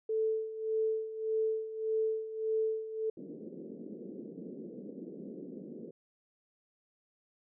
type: tone with tremolo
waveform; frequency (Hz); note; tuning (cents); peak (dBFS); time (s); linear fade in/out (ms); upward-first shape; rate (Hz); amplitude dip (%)
sine; 440; A4; 0; -27; 0.09-3.1; 5; sine; 1.7; 75
type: band-pass noise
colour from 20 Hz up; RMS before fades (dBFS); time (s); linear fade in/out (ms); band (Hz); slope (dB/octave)
pink; -45; 3.17-5.91; 5; 180 to 480; 48
effects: none